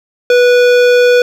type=tone with hard clipping; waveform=sine; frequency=490.5 Hz; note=B4; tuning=12 cents flat; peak=-7 dBFS; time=0.3-1.22 s; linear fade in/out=2 ms; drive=16 dB; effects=none